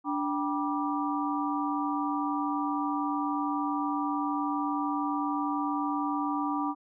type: tone cluster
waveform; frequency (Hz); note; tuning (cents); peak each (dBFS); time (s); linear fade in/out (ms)
sine; 291.9 / 781 / 968 / 1179; D4 / G5 / B5 / D6; -10 / -7 / -35 / +6; -30 / -35 / -34 / -34; 0.04-6.75; 50
effects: none